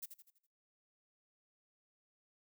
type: noise with echo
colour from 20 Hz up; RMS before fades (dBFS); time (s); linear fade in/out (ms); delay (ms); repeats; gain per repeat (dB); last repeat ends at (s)
violet; -44; 0.02-0.06; 10; 82; 5; -7; 0.47
effects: noise-tail reverb RT60 0.5 s tail -23 dB re dry